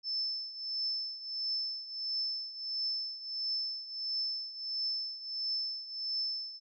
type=tone with tremolo; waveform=sine; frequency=5274 Hz; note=E8; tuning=in tune; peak=-30 dBFS; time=0.03-6.6 s; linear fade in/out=50 ms; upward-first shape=triangle; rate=1.5 Hz; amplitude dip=80%; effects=none